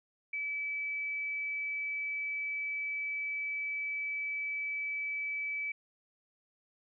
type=tone; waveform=sine; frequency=2300 Hz; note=D7; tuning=37 cents flat; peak=-33 dBFS; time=0.33-5.72 s; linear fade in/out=5 ms; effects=none